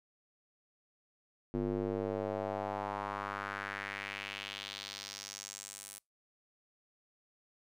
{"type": "tone with band-pass filter sweep", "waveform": "square", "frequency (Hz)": 50, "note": "G1", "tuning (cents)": 35, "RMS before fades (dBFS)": -39, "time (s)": [1.54, 5.99], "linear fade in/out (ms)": 0, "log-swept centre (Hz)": [310, 10000], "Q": 2.3, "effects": ["noise-tail reverb RT60 0.2 s tail -25 dB re dry"]}